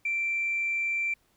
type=tone; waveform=sine; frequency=2349 Hz; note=D7; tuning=in tune; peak=-25 dBFS; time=0.05-1.14 s; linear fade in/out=5 ms; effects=tanh soft clip ceiling -21 dBFS + pink hiss -68 dBFS RMS until 1.36 s